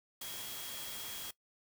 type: tone in noise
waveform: sine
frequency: 3285 Hz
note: G#7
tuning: 20 cents flat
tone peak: -48 dBFS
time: 0.21-1.31 s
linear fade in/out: 5 ms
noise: white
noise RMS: -44 dBFS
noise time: 0.21-1.31 s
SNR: -7 dB
effects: noise-tail reverb RT60 0.1 s tail -19 dB re dry